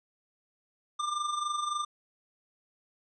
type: tone with amplitude modulation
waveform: square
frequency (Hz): 1195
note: D6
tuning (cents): +30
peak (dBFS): -28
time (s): 0.99-1.85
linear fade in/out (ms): 10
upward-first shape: sine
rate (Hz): 23.6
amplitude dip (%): 60
effects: resampled to 22050 Hz